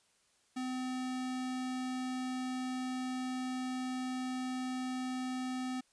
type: tone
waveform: square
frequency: 255.6 Hz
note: C4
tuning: 40 cents flat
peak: -36 dBFS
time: 0.56-5.81 s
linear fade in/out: 10 ms
effects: white hiss -71 dBFS RMS until 5.92 s + resampled to 22050 Hz